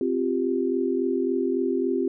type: chord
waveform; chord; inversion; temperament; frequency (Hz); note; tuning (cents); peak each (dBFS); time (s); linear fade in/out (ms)
sine; C suspended fourth; none; just; 261.6 / 348.8 / 392.4; C4 / F4 / G4; 0 / -2 / +2; -26; 0.01-2.08; 2
effects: none

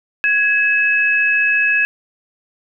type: tone pair together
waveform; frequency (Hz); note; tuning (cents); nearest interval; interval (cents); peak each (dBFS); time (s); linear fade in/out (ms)
sine; 1666.6 / 2581; G#6 / E7; +6 / -37; minor sixth; 757; -15; 0.24-1.85; 0
effects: none

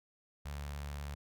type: tone with notch filter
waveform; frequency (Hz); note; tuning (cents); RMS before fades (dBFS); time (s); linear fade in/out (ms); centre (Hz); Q
sawtooth; 72; D2; -34; -42; 0.45-1.15; 10; 320; 0.64
effects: none

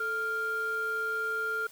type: tone pair together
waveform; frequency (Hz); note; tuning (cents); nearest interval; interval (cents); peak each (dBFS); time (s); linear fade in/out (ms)
sine; 440 / 1396.9; A4 / F6; 0 / 0; octave + minor sixth; 2000; -35 / -28; 0-1.67; 5
effects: tanh soft clip ceiling -25 dBFS + white hiss -53 dBFS RMS until 1.71 s

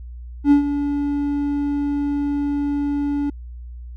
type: tone with ADSR envelope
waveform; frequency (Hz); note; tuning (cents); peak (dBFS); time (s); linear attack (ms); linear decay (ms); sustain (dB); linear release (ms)
triangle; 286.9; D4; -40; -6; 0.44-3.3; 72; 110; -11; 5
effects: added 60 Hz sine -32 dBFS peak until 3.96 s

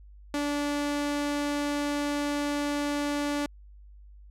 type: tone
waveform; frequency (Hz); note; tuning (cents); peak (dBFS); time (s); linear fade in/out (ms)
sawtooth; 290; D4; -22; -23; 0.34-3.46; 2
effects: added 50 Hz sine -47 dBFS peak until 4.3 s + low-pass 10000 Hz 12 dB/octave

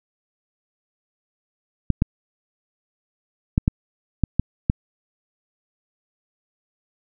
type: clicks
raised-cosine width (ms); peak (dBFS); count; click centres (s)
5; -4; 7; 1.903 / 2.021 / 3.579 / 3.679 / 4.237 / 4.396 / 4.699
effects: none

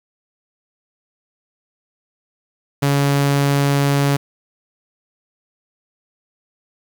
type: tone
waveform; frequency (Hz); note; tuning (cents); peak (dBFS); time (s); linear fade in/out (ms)
sawtooth; 141; C#3; +30; -10; 2.82-4.17; 10
effects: 7-bit

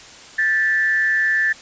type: tone with frequency modulation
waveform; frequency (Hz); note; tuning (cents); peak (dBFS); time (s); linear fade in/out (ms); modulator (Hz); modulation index
sine; 1760; A6; 0; -15; 0.38-1.53; 10; 171; 0.52
effects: white hiss -41 dBFS RMS until 1.61 s + resampled to 16000 Hz

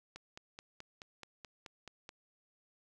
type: click train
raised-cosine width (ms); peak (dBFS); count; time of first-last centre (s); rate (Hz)
0.2; -30; 10; 0.16-2.091; 4.66
effects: none

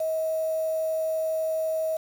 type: tone with quantisation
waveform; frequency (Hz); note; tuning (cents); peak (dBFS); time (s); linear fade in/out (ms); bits
sine; 638; D#5; +43; -24; 0-1.97; 5; 7
effects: none

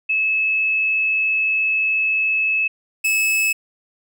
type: tone pair in turn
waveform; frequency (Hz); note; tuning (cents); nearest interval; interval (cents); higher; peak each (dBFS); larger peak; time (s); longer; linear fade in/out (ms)
sine / 45% pulse; 2597 / 2597; E7 / E7; -26 / -26; unison; 0; neither; -16; neither; 0.09-2.68 / 3.04-3.53; first; 10
effects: none

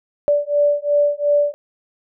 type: beating tone pair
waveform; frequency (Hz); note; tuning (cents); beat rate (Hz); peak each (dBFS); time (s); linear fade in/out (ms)
sine; 581 / 583.8; D5 / D5; -19 / -10; 2.8; -17; 0.28-1.54; 0
effects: none

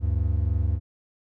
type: tone pair together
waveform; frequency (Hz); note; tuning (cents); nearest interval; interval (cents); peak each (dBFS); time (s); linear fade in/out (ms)
triangle; 74.1 / 97.18; D2 / G2; +16 / -15; perfect fourth; 469; -21 / -23; 0-0.8; 50
effects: none

